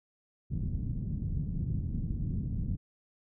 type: low-pass noise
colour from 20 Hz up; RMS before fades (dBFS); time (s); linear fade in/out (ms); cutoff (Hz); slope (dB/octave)
white; -33; 0.5-2.77; 20; 180; 24
effects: none